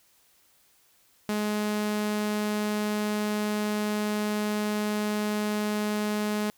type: tone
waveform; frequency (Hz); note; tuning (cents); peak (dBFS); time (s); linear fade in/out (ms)
sawtooth; 210.3; G#3; +22; -22; 1.29-6.5; 0
effects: white hiss -63 dBFS RMS until 6.57 s